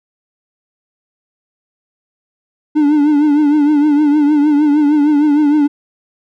triangle tone with vibrato, 295.8 Hz, D4, 13 cents sharp, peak -6 dBFS, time 2.75-5.68 s, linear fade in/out 20 ms, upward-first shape triangle, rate 6.5 Hz, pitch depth 77 cents each way, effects none

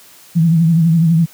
sine tone with vibrato, 164.81 Hz, E3, in tune, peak -8 dBFS, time 0.35-1.26 s, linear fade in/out 20 ms, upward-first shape triangle, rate 12 Hz, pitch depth 87 cents each way, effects white hiss -43 dBFS RMS until 1.33 s + high-pass 80 Hz 12 dB/octave

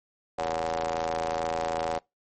sawtooth ring-modulated tone, 82.4 Hz, E2, in tune, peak -20 dBFS, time 0.38-1.99 s, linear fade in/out 10 ms, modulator 646 Hz, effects noise-tail reverb RT60 0.2 s tail -25 dB re dry + MP3 32 kbps

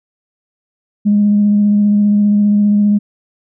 sine tone with vibrato, 206.4 Hz, G#3, 10 cents flat, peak -7 dBFS, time 1.05-2.99 s, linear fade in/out 20 ms, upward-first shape square, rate 15 Hz, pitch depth 11 cents each way, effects tanh soft clip ceiling -3 dBFS

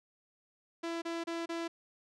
sawtooth tone bursts, 334.6 Hz, E4, 26 cents sharp, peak -31 dBFS, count 4, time 0.83-1.68 s, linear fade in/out 10 ms, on 190 ms, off 30 ms, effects low-pass 6000 Hz 12 dB/octave

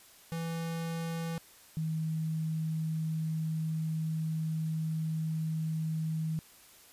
square / sine tone pair in turn, 165.5 / 158.97 Hz, E3 / D#3, +7 / +38 cents, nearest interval minor second, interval 69 cents, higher first, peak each -34 / -30 dBFS, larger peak second, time 0.32-1.38 / 1.77-6.39 s, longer second, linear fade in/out 0 ms, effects white hiss -57 dBFS RMS until 6.92 s + resampled to 32000 Hz

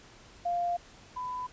sine tone pair in turn, 698.5 / 1000.3 Hz, F5 / B5, 0 / +22 cents, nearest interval tritone, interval 622 cents, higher second, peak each -27 / -33 dBFS, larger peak first, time 0.45-0.77 / 1.16-1.47 s, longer first, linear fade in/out 10 ms, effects pink hiss -54 dBFS RMS until 1.52 s + resampled to 16000 Hz

